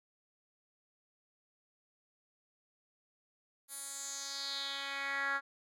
10% pulse tone with band-pass filter sweep, 277.2 Hz, C#4, in tune, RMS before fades -39 dBFS, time 3.68-5.41 s, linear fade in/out 50 ms, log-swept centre 11000 to 1500 Hz, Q 3.4, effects none

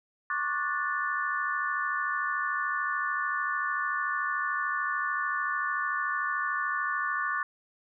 sine chord, D major seventh, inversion third, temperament just, 1101.2 / 1174.7 / 1468.3 / 1762 Hz, C#6 / D6 / F#6 / A6, -12 / 0 / -14 / +2 cents, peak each -34 / -33 / -33 / -32 dBFS, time 0.3-7.43 s, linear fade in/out 2 ms, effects none

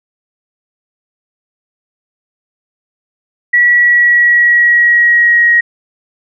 sine tone with pitch glide, 1935 to 1890.8 Hz, B6 to A#6, -36 to +24 cents, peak -5 dBFS, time 3.53-5.61 s, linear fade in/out 10 ms, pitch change -40 cents, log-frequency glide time 3.73-5.48 s, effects none

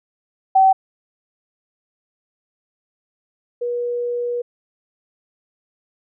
sine tone pair in turn, 766 / 482.5 Hz, G5 / B4, -40 / -40 cents, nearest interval minor sixth, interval 800 cents, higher first, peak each -9 / -20 dBFS, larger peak first, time 0.55-0.73 / 3.61-4.42 s, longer second, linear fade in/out 10 ms, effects none

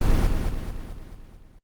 brown noise with echo, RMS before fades -18 dBFS, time 0.01-0.27 s, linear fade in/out 5 ms, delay 220 ms, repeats 6, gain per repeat -5 dB, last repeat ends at 1.59 s, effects Opus 24 kbps

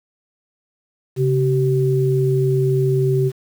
sine tone pair together, 135.4 / 383 Hz, C#3 / G4, -40 / -40 cents, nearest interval octave + tritone, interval 1800 cents, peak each -16 / -18 dBFS, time 1.16-3.32 s, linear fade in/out 50 ms, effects 7-bit

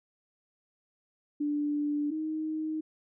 sine tone pair in turn, 293.7 / 312.5 Hz, D4 / D#4, 0 / +8 cents, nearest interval minor second, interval 108 cents, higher second, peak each -27 / -30 dBFS, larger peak first, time 1.4-2.11 / 2.11-2.81 s, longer first, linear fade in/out 10 ms, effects none

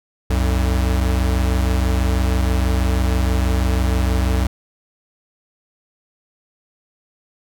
square tone pair together, 63 / 89.19 Hz, B1 / F2, +35 / +37 cents, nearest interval tritone, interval 602 cents, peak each -17 / -22 dBFS, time 0.3-4.47 s, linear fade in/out 5 ms, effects none

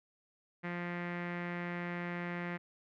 sawtooth tone with low-pass filter, 174.61 Hz, F3, in tune, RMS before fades -39 dBFS, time 0.63-2.58 s, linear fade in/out 20 ms, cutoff 2000 Hz, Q 4.1, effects none

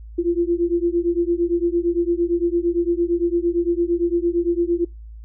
sine beating tone pair, 340 / 348.8 Hz, F4 / F4, -46 / -2 cents, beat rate 8.8 Hz, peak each -20 dBFS, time 0.18-4.85 s, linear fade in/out 10 ms, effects noise-tail reverb RT60 0.2 s tail -24 dB re dry + added 55 Hz sine -35 dBFS peak until 5.24 s

